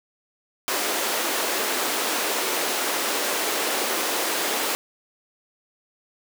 pink high-pass noise, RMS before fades -25 dBFS, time 0.68-4.75 s, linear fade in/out 0 ms, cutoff 320 Hz, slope 24 dB/octave, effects none

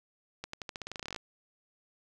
accelerating click train, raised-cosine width 0.2 ms, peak -21 dBFS, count 17, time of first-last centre 0.44-1.162 s, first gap 94 ms, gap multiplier 0.89, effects none

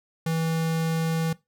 square tone, 162.8 Hz, E3, 21 cents flat, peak -24 dBFS, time 0.26-1.33 s, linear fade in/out 5 ms, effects noise-tail reverb RT60 0.2 s tail -19 dB re dry

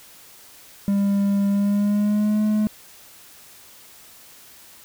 triangle tone with pitch glide, 199.8 to 212.9 Hz, G3 to G#3, +33 to +43 cents, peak -15 dBFS, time 0.88-2.67 s, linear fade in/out 0 ms, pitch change +110 cents, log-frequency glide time 1.48-2.43 s, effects white hiss -47 dBFS RMS until 4.84 s

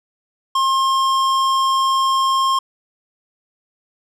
sine tone with hard clipping, 1067 Hz, C6, 34 cents sharp, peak -16 dBFS, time 0.55-2.59 s, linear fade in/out 5 ms, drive 13 dB, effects none

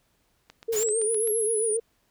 click train, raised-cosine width 0.2 ms, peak -27 dBFS, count 7, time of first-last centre 0.5-1.274 s, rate 7.75 Hz
sine tone with vibrato, 440 Hz, A4, in tune, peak -24 dBFS, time 0.68-1.8 s, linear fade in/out 10 ms, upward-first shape triangle, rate 7.5 Hz, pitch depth 99 cents each way
white noise, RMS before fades -35 dBFS, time 0.72-0.84 s, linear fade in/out 10 ms
sine linear two-way sweep, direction up then down, 6830 to 11310 to 9220 Hz, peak -26 dBFS, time 0.76-1.77 s, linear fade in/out 5 ms, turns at 1.29 s
effects pink hiss -69 dBFS RMS until 2.1 s

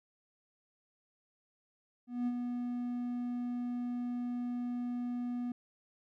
triangle tone with ADSR envelope, 243.8 Hz, B3, 22 cents flat, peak -27 dBFS, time 2.07-5.52 s, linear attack 200 ms, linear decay 44 ms, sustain -5 dB, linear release 3 ms, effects none

